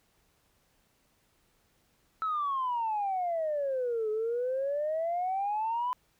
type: exponential two-way sweep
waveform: sine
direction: down then up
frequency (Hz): 1318.5 to 424.4 to 1012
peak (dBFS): -27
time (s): 2.22-5.93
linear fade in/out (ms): 0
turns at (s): 4.1
effects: tanh soft clip ceiling -24 dBFS + pink hiss -70 dBFS RMS until 6.19 s